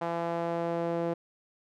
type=tone with band-pass filter sweep; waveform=sawtooth; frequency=169.1 Hz; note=E3; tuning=44 cents sharp; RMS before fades=-31 dBFS; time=0.01-1.14 s; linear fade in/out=10 ms; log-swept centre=780 to 490 Hz; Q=1.7; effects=none